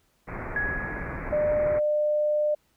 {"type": "low-pass noise", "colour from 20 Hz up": "pink", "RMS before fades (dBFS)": -34, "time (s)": [0.27, 1.8], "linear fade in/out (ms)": 20, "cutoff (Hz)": 2300, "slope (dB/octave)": 96}
{"type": "tone with exponential decay", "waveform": "sine", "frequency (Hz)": 1673, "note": "G#6", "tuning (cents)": 12, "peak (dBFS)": -23, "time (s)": [0.56, 1.71], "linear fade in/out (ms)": 2, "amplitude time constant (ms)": 250}
{"type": "tone", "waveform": "sine", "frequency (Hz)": 600, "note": "D5", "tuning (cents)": 37, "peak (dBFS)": -21, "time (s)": [1.32, 2.55], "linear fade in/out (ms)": 10}
{"effects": ["pink hiss -68 dBFS RMS until 2.76 s"]}